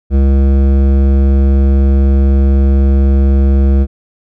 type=tone with hard clipping; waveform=triangle; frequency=68 Hz; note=C#2; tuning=33 cents flat; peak=-8 dBFS; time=0.1-3.87 s; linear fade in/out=50 ms; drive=17 dB; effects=none